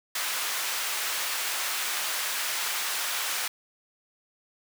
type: high-pass noise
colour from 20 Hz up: pink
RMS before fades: -30 dBFS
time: 0.15-3.48 s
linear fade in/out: 5 ms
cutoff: 1200 Hz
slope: 12 dB/octave
effects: none